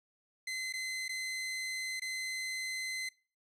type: tone with dropouts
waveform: sawtooth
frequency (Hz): 2052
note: C7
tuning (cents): -34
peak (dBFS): -32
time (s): 0.47-3.09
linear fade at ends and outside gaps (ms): 5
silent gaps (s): 0.726-0.736 / 1.082-1.091 / 1.998-2.018
effects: noise-tail reverb RT60 0.4 s tail -23 dB re dry + low-pass 10000 Hz 12 dB/octave